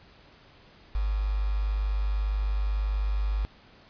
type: tone with quantisation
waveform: sine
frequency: 50.9 Hz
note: G#1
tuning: 34 cents flat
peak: -24 dBFS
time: 0.95-3.45 s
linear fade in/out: 0 ms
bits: 7
effects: pink hiss -55 dBFS RMS until 3.89 s + resampled to 11025 Hz